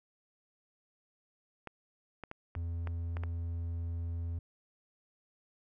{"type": "clicks", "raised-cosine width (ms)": 0.5, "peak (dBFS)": -27, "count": 7, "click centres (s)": [1.673, 2.237, 2.314, 2.552, 2.873, 3.169, 3.236]}
{"type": "tone", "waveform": "triangle", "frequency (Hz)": 84.4, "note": "E2", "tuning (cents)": 41, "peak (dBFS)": -32, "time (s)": [2.56, 4.39], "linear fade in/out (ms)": 5}
{"effects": []}